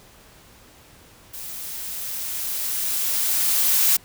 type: noise with level ramp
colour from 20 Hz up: blue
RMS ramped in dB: -35 to -17 dBFS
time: 1.33-3.97 s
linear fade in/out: 10 ms
effects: pink hiss -50 dBFS RMS until 4.04 s